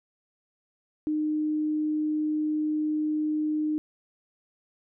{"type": "tone", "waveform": "sine", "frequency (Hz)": 305.7, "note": "D#4", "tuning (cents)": -30, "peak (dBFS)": -24, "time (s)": [1.07, 3.78], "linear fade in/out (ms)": 0, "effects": []}